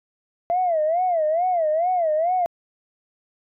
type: tone with vibrato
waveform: sine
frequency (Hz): 672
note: E5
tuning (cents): +33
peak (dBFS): -17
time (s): 0.5-2.46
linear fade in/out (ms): 0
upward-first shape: sine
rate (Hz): 2.3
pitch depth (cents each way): 170
effects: tanh soft clip ceiling -13 dBFS